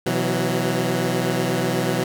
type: chord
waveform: 15% pulse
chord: B suspended fourth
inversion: none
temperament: equal with one note detuned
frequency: 126.07 / 164.81 / 185 Hz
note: B2 / E3 / F#3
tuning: +36 / 0 / 0 cents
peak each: -18 dBFS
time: 0.06-2.04 s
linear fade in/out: 5 ms
effects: none